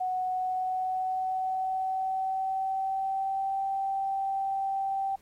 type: tone with pitch glide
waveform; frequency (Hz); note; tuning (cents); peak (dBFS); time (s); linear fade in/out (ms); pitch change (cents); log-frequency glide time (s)
sine; 740 to 779; F#5 to G5; 0 to -11; -27; 0-5.16; 10; +89; 0.3-3.62
effects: pink hiss -64 dBFS RMS until 5.21 s + AAC 48 kbps